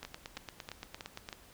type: two click trains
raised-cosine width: 0.2 ms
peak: -24 / -24 dBFS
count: 5 / 12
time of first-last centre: 0.05-1.328 / 0.03-1.289 s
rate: 3.13 / 8.74 Hz
effects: pink hiss -58 dBFS RMS until 1.53 s